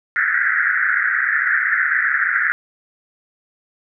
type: band-pass noise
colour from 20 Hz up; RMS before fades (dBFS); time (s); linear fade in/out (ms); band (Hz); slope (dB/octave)
pink; -18; 0.16-2.52; 0; 1400 to 2000; 96
effects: none